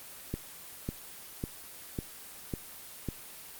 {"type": "click train", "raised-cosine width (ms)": 3, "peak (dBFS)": -19, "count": 6, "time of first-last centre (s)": [0.34, 3.087], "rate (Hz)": 1.82, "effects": ["white hiss -47 dBFS RMS until 3.59 s", "Opus 24 kbps"]}